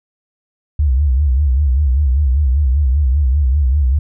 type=tone with vibrato; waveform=sine; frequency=68.6 Hz; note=C#2; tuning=17 cents flat; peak=-10 dBFS; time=0.79-3.99 s; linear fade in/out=5 ms; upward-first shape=sine; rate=5.1 Hz; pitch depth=170 cents each way; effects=none